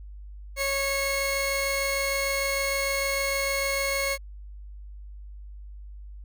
sawtooth tone pair together, 551.4 / 2179 Hz, C#5 / C#7, -9 / -30 cents, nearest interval 2 octaves, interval 2379 cents, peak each -24 dBFS, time 0.56-4.18 s, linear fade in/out 50 ms, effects added 50 Hz sine -39 dBFS peak until 6.24 s

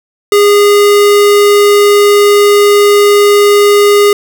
square tone, 409.6 Hz, G#4, 24 cents flat, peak -4 dBFS, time 0.32-4.13 s, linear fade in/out 2 ms, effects none

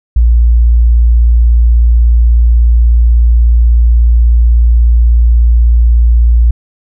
sine tone, 58.2 Hz, A#1, 2 cents flat, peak -3 dBFS, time 0.16-6.51 s, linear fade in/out 5 ms, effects none

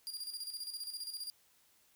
sawtooth tone with tremolo, 4806 Hz, D8, 39 cents sharp, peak -36 dBFS, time 0.07-1.3 s, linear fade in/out 0 ms, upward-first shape square, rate 15 Hz, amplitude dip 60%, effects white hiss -69 dBFS RMS until 1.95 s

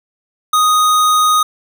square tone, 1244.5 Hz, D#6, in tune, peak -10 dBFS, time 0.53-1.43 s, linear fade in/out 5 ms, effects none

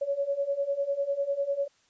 sine beating tone pair, 554.4 / 564.4 Hz, C#5 / C#5, 0 / +31 cents, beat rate 10 Hz, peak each -31 / -28 dBFS, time 0.01-1.68 s, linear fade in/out 10 ms, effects white hiss -66 dBFS RMS until 1.89 s + resampled to 16000 Hz

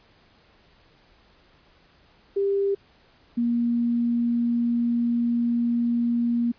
sine tone pair in turn, 396.9 / 236.7 Hz, G4 / A#3, +22 / +27 cents, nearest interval major sixth, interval 895 cents, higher first, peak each -20 dBFS, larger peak neither, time 2.36-2.75 / 3.37-6.52 s, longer second, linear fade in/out 10 ms, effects pink hiss -58 dBFS RMS until 6.58 s + resampled to 11025 Hz

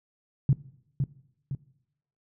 sine tone with echo, 137.1 Hz, C#3, 19 cents flat, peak -16 dBFS, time 0.49-0.53 s, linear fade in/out 2 ms, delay 510 ms, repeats 2, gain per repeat -6 dB, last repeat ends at 1.55 s, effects noise-tail reverb RT60 0.8 s tail -20 dB re dry

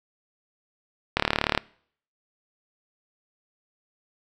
click train, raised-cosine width 0.3 ms, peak -4 dBFS, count 16, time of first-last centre 1.17-1.577 s, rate 36.9 Hz, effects noise-tail reverb RT60 0.6 s tail -24 dB re dry

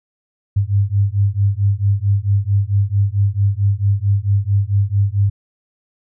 sine beating tone pair, 98 / 102.5 Hz, G2 / G#2, 0 / -22 cents, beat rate 4.5 Hz, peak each -16 dBFS, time 0.56-5.3 s, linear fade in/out 10 ms, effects none

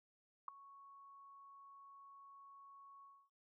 sine tone with ADSR envelope, 1108.7 Hz, C#6, in tune, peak -36 dBFS, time 0.48-3.3 s, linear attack 3 ms, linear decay 5 ms, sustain -21 dB, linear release 270 ms, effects none

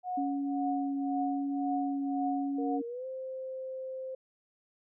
sine tone with tremolo, 729 Hz, F#5, 26 cents flat, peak -30 dBFS, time 0.03-2.8 s, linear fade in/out 50 ms, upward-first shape triangle, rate 1.9 Hz, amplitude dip 95%
sine tone with vibrato, 278.4 Hz, C#4, 8 cents sharp, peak -30 dBFS, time 0.17-2.82 s, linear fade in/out 10 ms, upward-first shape sine, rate 0.87 Hz, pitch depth 8 cents each way
sine tone with pitch glide, 468.1 to 522.4 Hz, A#4 to C5, +7 to -3 cents, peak -36 dBFS, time 2.58-4.15 s, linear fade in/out 5 ms, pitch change +190 cents, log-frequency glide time 2.86-3.06 s
effects none

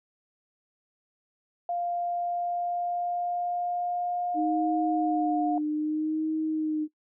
sine tone with pitch glide, 698.5 to 715.2 Hz, F5 to F5, 0 to +41 cents, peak -27 dBFS, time 1.69-5.58 s, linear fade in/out 2 ms, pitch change +41 cents, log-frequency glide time 1.93-5.31 s
sine tone with vibrato, 307.9 Hz, D#4, 18 cents flat, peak -25 dBFS, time 4.34-6.88 s, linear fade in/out 50 ms, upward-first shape sine, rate 0.62 Hz, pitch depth 37 cents each way
effects noise-tail reverb RT60 0.1 s tail -19 dB re dry

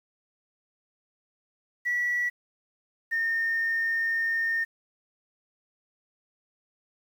sine tone pair in turn, 1944 / 1826.2 Hz, B6 / A#6, -28 / -36 cents, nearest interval minor second, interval 108 cents, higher first, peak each -23 dBFS, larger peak neither, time 1.85-2.3 / 3.11-4.65 s, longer second, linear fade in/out 20 ms, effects tanh soft clip ceiling -20 dBFS + 9-bit

